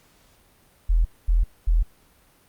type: tone bursts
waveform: sine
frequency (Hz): 41.2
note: E1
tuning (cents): 0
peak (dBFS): -15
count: 3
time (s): 0.89-1.83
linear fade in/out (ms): 10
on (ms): 160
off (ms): 230
effects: pink hiss -58 dBFS RMS until 2.48 s + Opus 48 kbps